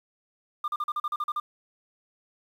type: tone bursts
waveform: sine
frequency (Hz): 1200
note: D6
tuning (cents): +37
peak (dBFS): -23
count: 10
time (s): 0.64-1.4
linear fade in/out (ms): 5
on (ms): 40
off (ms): 40
effects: tanh soft clip ceiling -25 dBFS + 9-bit